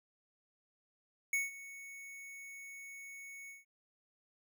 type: tone with ADSR envelope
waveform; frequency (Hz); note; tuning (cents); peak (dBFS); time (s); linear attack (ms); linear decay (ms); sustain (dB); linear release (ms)
square; 2217; C#7; 0; -30; 1.33-3.65; 3; 170; -18; 160
effects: none